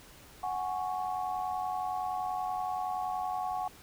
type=chord; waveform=sine; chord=F# suspended second; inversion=none; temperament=equal; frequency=740 / 830.6 / 1108.7 Hz; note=F#5 / G#5 / C#6; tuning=0 / 0 / 0 cents; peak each=-33 / -37 / -39 dBFS; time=0.43-3.68 s; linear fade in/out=5 ms; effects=pink hiss -54 dBFS RMS until 3.82 s